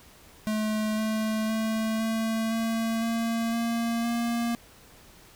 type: tone with pitch steps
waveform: square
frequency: 215.4 / 218 / 220.7 / 223.4 / 226.1 / 228.9 / 231.7 / 234.5 Hz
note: A3 / A3 / A3 / A3 / A3 / A#3 / A#3 / A#3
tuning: -37 / -16 / +5 / +27 / +47 / -31 / -10 / +11 cents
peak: -26 dBFS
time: 0.47-4.55 s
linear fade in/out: 0 ms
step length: 510 ms
effects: pink hiss -53 dBFS RMS until 5.35 s